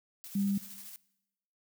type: noise with tremolo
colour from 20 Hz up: blue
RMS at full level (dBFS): -46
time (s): 0.24-0.96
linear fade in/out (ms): 0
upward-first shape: square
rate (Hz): 13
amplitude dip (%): 30
type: tone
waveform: sine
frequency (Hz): 198.7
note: G3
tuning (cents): +24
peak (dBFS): -27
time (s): 0.35-0.58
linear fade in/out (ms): 5
effects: noise-tail reverb RT60 0.9 s tail -21 dB re dry